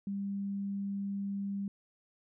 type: tone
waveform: sine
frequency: 198.8 Hz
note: G3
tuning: 25 cents sharp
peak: -33 dBFS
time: 0.07-1.68 s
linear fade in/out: 2 ms
effects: none